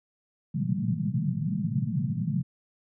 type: band-pass noise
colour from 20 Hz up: white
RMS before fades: -28 dBFS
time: 0.54-2.43 s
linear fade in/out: 10 ms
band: 110 to 220 Hz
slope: 96 dB/octave
effects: none